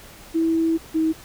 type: tone pair in turn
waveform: sine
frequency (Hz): 326.7 / 318.9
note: E4 / D#4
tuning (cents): -15 / +43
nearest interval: unison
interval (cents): 42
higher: first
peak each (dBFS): -17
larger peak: neither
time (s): 0.34-0.78 / 0.94-1.13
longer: first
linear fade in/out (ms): 20
effects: pink hiss -44 dBFS RMS until 1.24 s